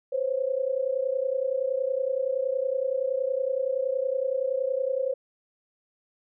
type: tone pair together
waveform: sine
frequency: 511.3 / 542 Hz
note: C5 / C#5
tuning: -40 / -39 cents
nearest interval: minor second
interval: 101 cents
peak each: -27 dBFS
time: 0.12-5.14 s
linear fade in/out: 10 ms
effects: none

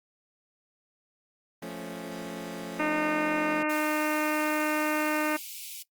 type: chord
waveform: 20% pulse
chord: F augmented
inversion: none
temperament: equal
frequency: 174.61 / 220 / 277.2 Hz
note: F3 / A3 / C#4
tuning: 0 / 0 / 0 cents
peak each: -35 dBFS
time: 1.62-3.63 s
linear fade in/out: 5 ms
type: harmonic tone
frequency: 304.9 Hz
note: D#4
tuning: 35 cents flat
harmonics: 1 / 2 / 3 / 4 / 5 / 6 / 7 / 8 / 9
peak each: -29 / -32 / -34 / -35 / -36 / -37 / -37 / -38 / -39 dBFS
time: 2.79-5.37 s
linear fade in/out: 10 ms
type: high-pass noise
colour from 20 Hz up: white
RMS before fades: -41 dBFS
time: 3.69-5.83 s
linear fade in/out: 10 ms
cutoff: 2200 Hz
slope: 96 dB/octave
effects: noise-tail reverb RT60 0.1 s tail -19 dB re dry + Opus 32 kbps

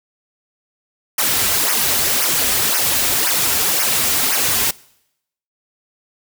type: noise with flanger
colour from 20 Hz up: white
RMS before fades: -17 dBFS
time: 1.18-4.71 s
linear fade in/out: 5 ms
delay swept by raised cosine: 0.25 to 6.25 ms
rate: 1.9 Hz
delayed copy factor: -0.9
effects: noise-tail reverb RT60 0.8 s tail -23 dB re dry

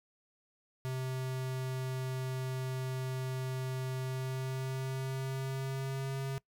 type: tone with pitch glide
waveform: square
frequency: 130 to 135.21 Hz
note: C3 to C#3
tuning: -11 to -43 cents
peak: -35 dBFS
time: 0.85-6.38 s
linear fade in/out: 0 ms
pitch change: +68 cents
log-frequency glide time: 4.02-6.18 s
effects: noise-tail reverb RT60 0.1 s tail -22 dB re dry

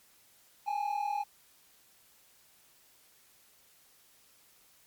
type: tone pair together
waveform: triangle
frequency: 815 / 855.1 Hz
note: G#5 / A5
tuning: -33 / -50 cents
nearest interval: minor second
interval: 83 cents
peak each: -30 / -33 dBFS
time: 0.66-1.24 s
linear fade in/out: 20 ms
effects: white hiss -63 dBFS RMS until 4.86 s + MP3 96 kbps

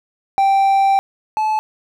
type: tone pair in turn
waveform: triangle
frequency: 783 / 864.8 Hz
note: G5 / A5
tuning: -2 / -30 cents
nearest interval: major second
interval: 172 cents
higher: second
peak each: -9 / -13 dBFS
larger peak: first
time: 0.38-0.99 / 1.37-1.59 s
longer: first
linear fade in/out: 0 ms
effects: none

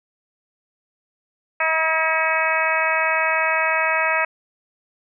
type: harmonic tone with a mistuned harmonic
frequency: 319.6 Hz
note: D#4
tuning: 47 cents sharp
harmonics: 2 / 3 / 4 / 5 / 6 / 7 / 8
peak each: -25 / -25 / -25 / -25 / -25 / -25 / -25 dBFS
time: 1.6-4.25 s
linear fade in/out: 5 ms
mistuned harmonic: 5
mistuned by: +23 cents
effects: none

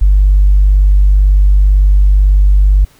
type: tone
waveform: sine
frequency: 49 Hz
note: G1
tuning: in tune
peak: -3 dBFS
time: 0.01-2.85 s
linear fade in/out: 10 ms
effects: tanh soft clip ceiling 0 dBFS + pink hiss -47 dBFS RMS until 2.99 s

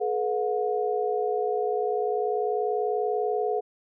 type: tone cluster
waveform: sine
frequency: 425.5 / 485.8 / 723 Hz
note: G#4 / B4 / F#5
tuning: +42 / -29 / -40 cents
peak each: -26 / -30 / -29 dBFS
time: 0-3.61 s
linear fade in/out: 20 ms
effects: none

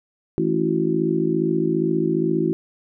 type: harmonic tone with a mistuned harmonic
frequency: 54.8 Hz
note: A1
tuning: 6 cents flat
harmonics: 3 / 4 / 5 / 6 / 7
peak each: -25 / -27 / -27 / -22 / -23 dBFS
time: 0.38-2.53 s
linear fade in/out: 0 ms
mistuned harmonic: 7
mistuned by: -57 cents
effects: none

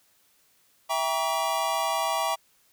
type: chord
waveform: square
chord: E diminished seventh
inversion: none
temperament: just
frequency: 659.3 / 791.1 / 949.3 / 1139.2 Hz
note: E5 / G5 / Bb5 / Db6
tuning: 0 / +16 / +31 / +47 cents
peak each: -31 dBFS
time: 0.89-2.36 s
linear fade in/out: 20 ms
effects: white hiss -64 dBFS RMS until 2.72 s

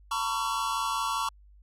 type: tone cluster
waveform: square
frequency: 904 / 989 / 1121 / 1361 Hz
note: A5 / B5 / C#6 / F6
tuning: +47 / +2 / +19 / -45 cents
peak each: -34 / -36 / -31 / -37 dBFS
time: 0.11-1.29 s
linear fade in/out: 5 ms
effects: added 50 Hz sine -52 dBFS peak until 1.62 s + low-pass 12000 Hz 12 dB/octave

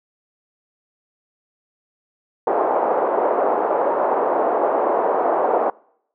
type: band-pass noise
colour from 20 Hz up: pink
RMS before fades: -19 dBFS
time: 2.47-5.7 s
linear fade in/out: 2 ms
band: 420 to 960 Hz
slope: 24 dB/octave
effects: noise-tail reverb RT60 0.7 s tail -25 dB re dry

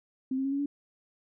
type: tone with pitch steps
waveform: sine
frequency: 261.6 / 267.4 / 273.3 / 279.4 / 285.6 Hz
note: C4 / C4 / C#4 / C#4 / D4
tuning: 0 / +38 / -24 / +14 / -48 cents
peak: -27 dBFS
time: 0.31-0.66 s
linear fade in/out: 5 ms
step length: 70 ms
effects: none

